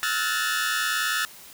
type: tone cluster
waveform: sawtooth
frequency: 1290 / 1410 / 1500 / 1740 / 1819 Hz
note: E6 / F6 / F#6 / A6 / A#6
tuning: -38 / +16 / +23 / -20 / -43 cents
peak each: -27 / -26 / -28 / -24 / -30 dBFS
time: 0.03-1.25 s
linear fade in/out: 0 ms
effects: white hiss -46 dBFS RMS until 1.53 s